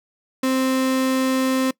35% pulse tone, 261.6 Hz, C4, in tune, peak -16 dBFS, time 0.43-1.71 s, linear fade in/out 5 ms, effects noise-tail reverb RT60 0.1 s tail -22 dB re dry

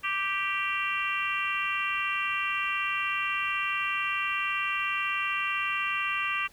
harmonic tone, 392 Hz, G4, in tune, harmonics 3 / 4 / 5 / 6 / 7 / 8, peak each -32 / -37 / -35 / -34 / -31 / -42 dBFS, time 0.03-6.48 s, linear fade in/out 20 ms, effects pink hiss -57 dBFS RMS until 6.52 s

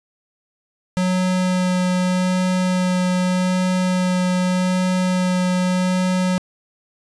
square tone with vibrato, 183 Hz, F#3, 19 cents flat, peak -17 dBFS, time 0.97-6.38 s, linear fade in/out 0 ms, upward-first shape sine, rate 0.83 Hz, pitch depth 9 cents each way, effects resampled to 22050 Hz + 8-bit

